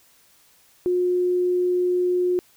sine tone, 359.4 Hz, F4, 50 cents sharp, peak -18 dBFS, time 0.86-2.39 s, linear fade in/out 0 ms, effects white hiss -57 dBFS RMS until 2.56 s

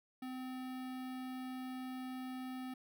square tone with notch filter, 256.9 Hz, C4, 32 cents flat, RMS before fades -44 dBFS, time 0.22-2.74 s, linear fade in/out 5 ms, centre 6900 Hz, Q 0.89, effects none

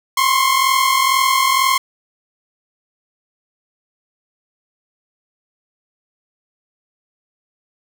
sawtooth tone pair together, 1043 / 1085.1 Hz, C6 / C#6, -6 / -37 cents, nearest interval minor second, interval 69 cents, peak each -12 dBFS, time 0.17-1.78 s, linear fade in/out 5 ms, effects none

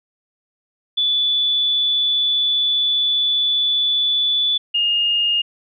sine tone pair in turn, 3465 / 2839 Hz, A7 / F7, -27 / +28 cents, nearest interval minor third, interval 345 cents, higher first, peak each -15 dBFS, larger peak neither, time 0.97-4.58 / 4.74-5.42 s, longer first, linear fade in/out 10 ms, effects none

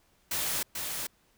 white noise with echo, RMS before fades -31 dBFS, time 0.31-0.63 s, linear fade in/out 5 ms, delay 440 ms, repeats 1, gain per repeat -4 dB, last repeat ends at 1.07 s, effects pink hiss -67 dBFS RMS until 1.37 s

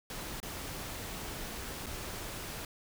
pink noise with dropouts, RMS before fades -41 dBFS, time 0.1-2.65 s, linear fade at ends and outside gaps 2 ms, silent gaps 0.402-0.429 / 1.861-1.865 s, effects none

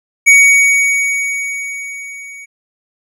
square tone with level ramp, 2245 Hz, C#7, 21 cents sharp, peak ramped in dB -3 to -31 dBFS, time 0.26-2.46 s, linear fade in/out 20 ms, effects low-pass 11000 Hz 12 dB/octave

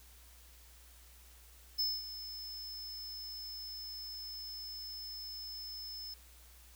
square tone with ADSR envelope, 5240 Hz, E8, 11 cents flat, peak -30 dBFS, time 1.78-6.14 s, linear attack 17 ms, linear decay 220 ms, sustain -13 dB, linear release 4 ms, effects added 60 Hz sine -58 dBFS peak until 6.75 s + white hiss -61 dBFS RMS until 6.75 s

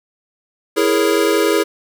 square chord, A# half-diminished seventh, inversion second, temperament equal, 329.6 / 415.3 / 466.2 / 554.4 Hz, E4 / G#4 / A#4 / C#5, 0 / 0 / 0 / 0 cents, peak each -19 / -17 / -20 / -23 dBFS, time 0.76-1.64 s, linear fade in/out 20 ms, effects none

